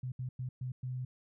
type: tone bursts at uneven times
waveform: sine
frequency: 127.1 Hz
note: C3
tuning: 50 cents flat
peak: -35 dBFS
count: 5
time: 0.03-0.12 / 0.19-0.29 / 0.39-0.49 / 0.61-0.72 / 0.83-1.05 s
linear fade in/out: 5 ms
effects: none